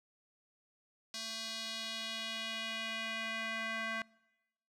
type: tone with band-pass filter sweep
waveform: square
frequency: 223.6 Hz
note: A3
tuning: 28 cents sharp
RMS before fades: -40 dBFS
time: 1.14-4.02 s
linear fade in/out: 2 ms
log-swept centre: 4800 to 1800 Hz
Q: 2
effects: noise-tail reverb RT60 1.0 s tail -24 dB re dry